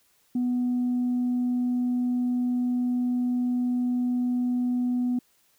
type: tone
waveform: sine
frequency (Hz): 246.9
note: B3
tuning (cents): 0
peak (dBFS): -21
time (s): 0.35-5.19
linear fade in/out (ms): 5
effects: tanh soft clip ceiling -20 dBFS + white hiss -65 dBFS RMS until 5.58 s